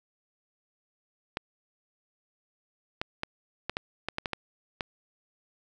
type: clicks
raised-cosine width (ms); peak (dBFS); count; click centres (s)
0.3; -14; 10; 1.371 / 3.015 / 3.234 / 3.696 / 3.769 / 4.086 / 4.184 / 4.258 / 4.333 / 4.808
effects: none